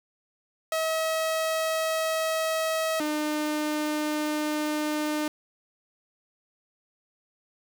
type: tone pair in turn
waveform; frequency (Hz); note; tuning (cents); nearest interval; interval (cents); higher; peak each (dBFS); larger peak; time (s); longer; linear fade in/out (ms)
sawtooth; 641 / 302.5; E5 / D#4; -49 / -49; octave + minor second; 1300; first; -21 / -22; first; 0.72-3 / 3-5.28; neither; 2
effects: none